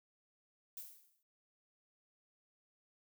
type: noise with exponential decay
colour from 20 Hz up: violet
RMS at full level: -45 dBFS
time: 0.77-1.23 s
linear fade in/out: 2 ms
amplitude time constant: 100 ms
effects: none